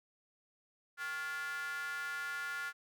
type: tone with high-pass filter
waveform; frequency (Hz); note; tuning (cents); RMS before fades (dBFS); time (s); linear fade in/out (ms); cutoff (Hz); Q
square; 156.9; D#3; +15; -40; 0.97-2.73; 50; 1500; 9.3
effects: none